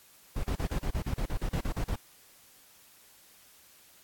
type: noise bursts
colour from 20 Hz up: brown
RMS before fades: -30 dBFS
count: 14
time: 0.36-1.958 s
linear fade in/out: 5 ms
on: 77 ms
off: 40 ms
effects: white hiss -58 dBFS RMS until 4.03 s + AAC 64 kbps